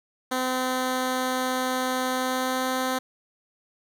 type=tone with pitch glide; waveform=10% pulse; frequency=256.3 to 258.2 Hz; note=C4 to C4; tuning=-36 to -23 cents; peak=-16 dBFS; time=0.31-2.99 s; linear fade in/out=10 ms; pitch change=+13 cents; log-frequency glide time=2.12-2.66 s; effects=none